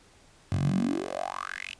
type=tone with high-pass filter sweep; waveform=10% pulse; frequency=46.25 Hz; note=F#1; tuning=in tune; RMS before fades=-30 dBFS; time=0.52-1.74 s; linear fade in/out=0 ms; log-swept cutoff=96 to 2900 Hz; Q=6.9; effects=pink hiss -58 dBFS RMS until 1.79 s + resampled to 22050 Hz